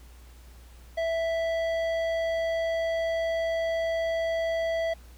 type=tone with tanh clipping; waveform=triangle; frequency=659.3 Hz; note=E5; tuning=in tune; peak=-27 dBFS; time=0.97-4.94 s; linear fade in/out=10 ms; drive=16 dB; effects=added 60 Hz sine -47 dBFS peak until 5.17 s + pink hiss -57 dBFS RMS until 5.17 s